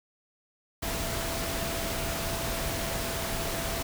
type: tone in noise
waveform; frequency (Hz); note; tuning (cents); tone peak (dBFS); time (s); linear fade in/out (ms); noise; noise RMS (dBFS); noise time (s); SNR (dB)
sine; 667; E5; +20; -38; 0.82-3.83; 10; pink; -32; 0.82-3.83; -9
effects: none